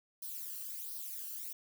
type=noise with flanger; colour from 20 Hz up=violet; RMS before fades=-43 dBFS; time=0.22-1.53 s; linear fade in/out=5 ms; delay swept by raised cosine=0.2 to 0.7 ms; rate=1.4 Hz; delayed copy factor=+0.65; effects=none